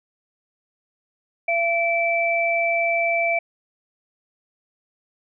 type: tone pair together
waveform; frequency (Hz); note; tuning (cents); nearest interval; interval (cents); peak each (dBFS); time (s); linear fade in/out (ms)
sine; 677 / 2322; E5 / D7; +46 / -20; octave + major sixth; 2134; -21; 1.48-3.39; 5
effects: none